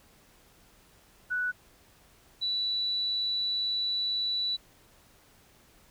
sine tone pair in turn, 1480 / 3951 Hz, F#6 / B7, 0 / 0 cents, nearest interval octave + perfect fourth, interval 1700 cents, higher second, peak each -27 dBFS, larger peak neither, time 1.3-1.52 / 2.41-4.57 s, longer second, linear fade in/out 20 ms, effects pink hiss -60 dBFS RMS until 5.9 s

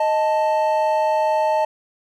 triangle tone pair together, 622.3 / 880.1 Hz, D#5 / A5, 0 / 0 cents, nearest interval tritone, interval 600 cents, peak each -17 / -17 dBFS, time 0-1.65 s, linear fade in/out 5 ms, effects none

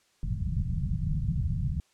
white low-pass noise, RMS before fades -29 dBFS, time 0.23-1.8 s, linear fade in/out 2 ms, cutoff 170 Hz, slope 48 dB/octave, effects white hiss -67 dBFS RMS until 1.93 s + low-pass 8000 Hz 12 dB/octave

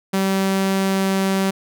sawtooth tone, 192.9 Hz, G3, 28 cents flat, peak -13 dBFS, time 0.13-1.51 s, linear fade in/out 10 ms, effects none

